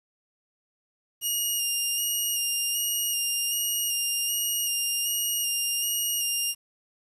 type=tone with vibrato; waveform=10% pulse; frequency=2840 Hz; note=F7; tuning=28 cents sharp; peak=-17 dBFS; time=1.21-6.55 s; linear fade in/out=50 ms; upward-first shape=square; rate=1.3 Hz; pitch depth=21 cents each way; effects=resampled to 32000 Hz + 9-bit